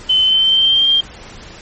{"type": "tone with pitch glide", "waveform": "sine", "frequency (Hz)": [3054, 3187], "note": ["G7", "G7"], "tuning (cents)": [-46, 28], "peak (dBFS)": -9, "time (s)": [0.09, 1.01], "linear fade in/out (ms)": 10, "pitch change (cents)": 74, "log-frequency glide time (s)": [0.24, 0.88], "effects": ["pink hiss -36 dBFS RMS until 1.61 s", "MP3 32 kbps"]}